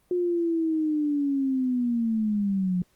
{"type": "linear sweep", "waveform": "sine", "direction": "down", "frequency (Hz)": [360, 176.5], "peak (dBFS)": -22, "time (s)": [0.11, 2.82], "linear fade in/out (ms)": 2, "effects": ["pink hiss -66 dBFS RMS until 2.95 s", "Opus 32 kbps"]}